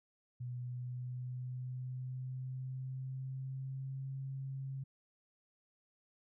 sine tone with pitch glide, 123.47 to 134.64 Hz, B2 to C3, 0 to +50 cents, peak -39 dBFS, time 0.4-4.84 s, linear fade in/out 10 ms, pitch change +150 cents, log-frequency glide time 0.59-4.12 s, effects none

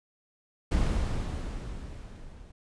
brown noise with level ramp, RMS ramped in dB -24 to -49 dBFS, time 0.71-2.52 s, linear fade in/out 10 ms, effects resampled to 22050 Hz

